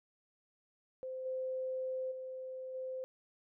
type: tone with level steps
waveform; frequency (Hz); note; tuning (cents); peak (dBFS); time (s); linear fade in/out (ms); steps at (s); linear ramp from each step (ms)
sine; 518; C5; -17; -39 / -35 / -41 / -38; 1.03-3.04; 0; 1.25 / 2.11 / 2.74; 10
effects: none